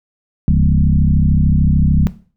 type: tone with frequency modulation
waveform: sine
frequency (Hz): 114.3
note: A#2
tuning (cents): -34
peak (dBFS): -8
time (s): 0.48-2.07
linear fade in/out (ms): 0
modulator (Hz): 33.5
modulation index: 2.8
effects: noise-tail reverb RT60 0.4 s tail -17 dB re dry